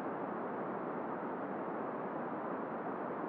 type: band-pass noise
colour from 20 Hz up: pink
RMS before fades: -40 dBFS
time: 0-3.28 s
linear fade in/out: 0 ms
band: 210 to 1300 Hz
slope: 24 dB/octave
effects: none